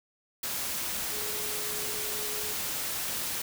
sine tone in noise, 423.3 Hz, G#4, 33 cents sharp, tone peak -42 dBFS, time 1.12-2.53 s, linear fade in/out 5 ms, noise white, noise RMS -33 dBFS, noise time 0.43-3.42 s, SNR -12 dB, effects none

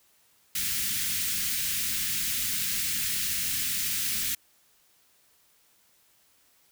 white band-stop noise, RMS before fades -29 dBFS, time 0.55-4.35 s, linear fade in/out 5 ms, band 240 to 1700 Hz, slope 24 dB/octave, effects white hiss -64 dBFS RMS until 6.71 s

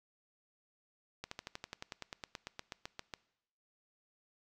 slowing click train, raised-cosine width 0.2 ms, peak -24 dBFS, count 19, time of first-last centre 1.24-3.138 s, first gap 74 ms, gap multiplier 1.04, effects noise-tail reverb RT60 0.8 s tail -21 dB re dry

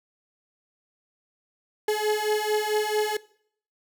35% pulse beating tone pair, 422.8 / 427.3 Hz, G#4 / G#4, +31 / +49 cents, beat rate 4.5 Hz, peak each -24 dBFS, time 1.88-3.17 s, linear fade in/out 5 ms, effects noise-tail reverb RT60 0.6 s tail -21 dB re dry

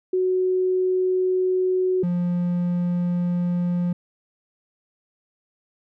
sine / triangle tone pair in turn, 370 / 175.98 Hz, F#4 / F3, 0 / +13 cents, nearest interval octave + minor second, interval 1287 cents, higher first, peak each -18 dBFS, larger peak neither, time 0.13-2.03 / 2.03-3.93 s, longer neither, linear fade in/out 5 ms, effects none

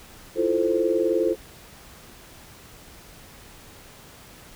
sine chord, F major seventh, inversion third, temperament equal, 329.6 / 349.2 / 440 / 523.3 Hz, E4 / F4 / A4 / C5, 0 / 0 / 0 / 0 cents, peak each -27 / -24 / -24 / -25 dBFS, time 0.35-1.36 s, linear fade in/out 50 ms, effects pink hiss -47 dBFS RMS until 4.55 s

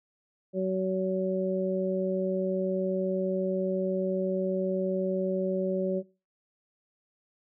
harmonic tone, 188.1 Hz, F#3, 29 cents sharp, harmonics 1 / 2 / 3, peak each -30 / -30 / -30 dBFS, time 0.53-6.03 s, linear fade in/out 50 ms, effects noise-tail reverb RT60 0.3 s tail -20 dB re dry

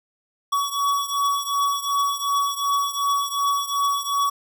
square beating tone pair, 1128 / 1130.7 Hz, C#6 / C#6, +30 / +34 cents, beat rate 2.7 Hz, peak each -23 / -26 dBFS, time 0.52-4.3 s, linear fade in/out 10 ms, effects none

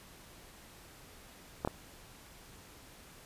clicks, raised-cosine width 1 ms, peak -18 dBFS, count 2, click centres 1.649 / 1.675 s, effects pink hiss -55 dBFS RMS until 3.25 s + resampled to 32000 Hz

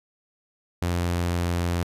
sawtooth tone with pitch glide, 87.31 to 86.66 Hz, F2 to F2, 0 to -13 cents, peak -19 dBFS, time 0.82-1.83 s, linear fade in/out 0 ms, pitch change -13 cents, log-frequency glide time 0.97-1.57 s, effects resampled to 32000 Hz

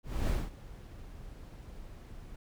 brown noise with ADSR envelope, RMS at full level -28 dBFS, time 0.03-2.36 s, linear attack 260 ms, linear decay 210 ms, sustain -19 dB, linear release 3 ms, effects none

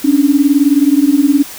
sine beating tone pair, 275.2 / 294.2 Hz, C#4 / D4, -12 / +3 cents, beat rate 19 Hz, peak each -10 dBFS, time 0.04-1.43 s, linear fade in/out 10 ms, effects white hiss -30 dBFS RMS until 1.58 s

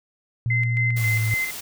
sine tone with pitch glide, 117.9 to 110.64 Hz, A#2 to A2, +20 to +10 cents, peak -20 dBFS, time 0.46-1.34 s, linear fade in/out 0 ms, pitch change -110 cents, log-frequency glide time 0.97-1.06 s
sine tone with tremolo, 2067 Hz, C7, 22 cents flat, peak -21 dBFS, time 0.5-1.51 s, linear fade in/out 5 ms, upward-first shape square, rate 3.7 Hz, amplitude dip 55%
white noise, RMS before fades -34 dBFS, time 0.96-1.61 s, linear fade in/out 10 ms
effects none

